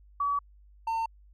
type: tone pair in turn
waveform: sine / triangle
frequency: 1140 / 904.8 Hz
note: C#6 / A5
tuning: +48 / +48 cents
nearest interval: major third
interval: 400 cents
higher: first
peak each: -25 dBFS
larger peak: neither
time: 0.2-0.39 / 0.87-1.06 s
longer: neither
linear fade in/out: 5 ms
effects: added 50 Hz sine -53 dBFS peak until 1.33 s

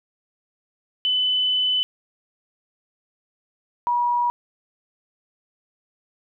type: tone pair in turn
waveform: sine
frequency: 3010 / 963.8 Hz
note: F#7 / B5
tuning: +29 / -43 cents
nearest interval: octave + minor sixth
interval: 1972 cents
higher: first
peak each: -18 dBFS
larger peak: neither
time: 1.05-1.83 / 3.87-4.3 s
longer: first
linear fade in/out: 0 ms
effects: none

